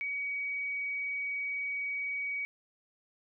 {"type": "tone", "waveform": "sine", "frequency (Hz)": 2261, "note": "C#7", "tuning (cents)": 34, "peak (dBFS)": -32, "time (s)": [0.01, 2.45], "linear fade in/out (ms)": 0, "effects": []}